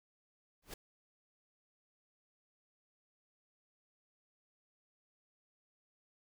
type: noise with exponential growth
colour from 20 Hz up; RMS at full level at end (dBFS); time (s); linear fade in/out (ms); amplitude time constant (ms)
pink; -40; 0.62-0.74; 5; 25
effects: none